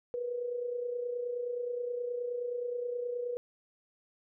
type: tone with amplitude modulation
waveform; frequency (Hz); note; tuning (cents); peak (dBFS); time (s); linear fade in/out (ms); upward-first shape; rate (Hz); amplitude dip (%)
sine; 486.1; B4; -28; -30; 0.14-3.37; 0; sine; 29.5; 55
effects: none